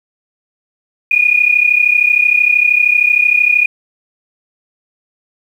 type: tone pair together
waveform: sine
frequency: 2434 / 2467 Hz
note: D#7 / D#7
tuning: -39 / -15 cents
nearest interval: unison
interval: 24 cents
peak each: -11 dBFS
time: 1.11-3.66 s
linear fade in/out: 5 ms
effects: 7-bit